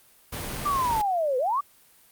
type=noise; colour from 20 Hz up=pink; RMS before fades=-33 dBFS; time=0.32-1.02 s; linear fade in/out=10 ms
type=linear two-way sweep; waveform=sine; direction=down then up; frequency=1192 to 487.6 to 1192 Hz; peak=-22 dBFS; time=0.65-1.61 s; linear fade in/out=10 ms; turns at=1.38 s
effects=white hiss -57 dBFS RMS until 2.11 s + Opus 32 kbps